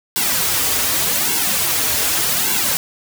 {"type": "noise with flanger", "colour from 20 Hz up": "white", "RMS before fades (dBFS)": -18, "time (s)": [0.16, 2.77], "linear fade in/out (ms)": 0, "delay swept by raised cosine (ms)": [1.6, 5.9], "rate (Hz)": 0.85, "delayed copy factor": -1, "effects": []}